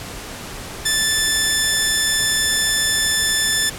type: tone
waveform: 10% pulse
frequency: 1756 Hz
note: A6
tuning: 4 cents flat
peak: -7 dBFS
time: 0.85-3.7 s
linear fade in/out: 10 ms
effects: pink hiss -32 dBFS RMS until 3.78 s + low-pass 12000 Hz 12 dB/octave